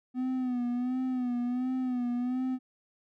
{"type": "tone with vibrato", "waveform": "triangle", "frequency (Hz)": 250, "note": "B3", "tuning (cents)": 21, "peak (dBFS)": -26, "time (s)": [0.14, 2.59], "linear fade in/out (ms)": 50, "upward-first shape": "sine", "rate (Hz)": 1.4, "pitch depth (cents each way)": 58, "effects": []}